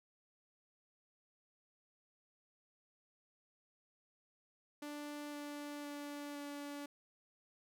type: tone with pitch steps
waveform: sawtooth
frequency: 293.7 / 291.7 / 289.7 / 287.7 Hz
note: D4 / D4 / D4 / D4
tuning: 0 / -12 / -24 / -36 cents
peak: -40 dBFS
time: 4.82-6.86 s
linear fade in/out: 5 ms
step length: 510 ms
effects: none